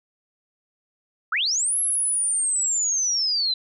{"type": "linear two-way sweep", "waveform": "sine", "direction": "up then down", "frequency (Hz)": [1174.7, 11240, 3967], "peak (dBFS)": -20, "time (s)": [1.32, 3.54], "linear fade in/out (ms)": 5, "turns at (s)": 1.79, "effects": []}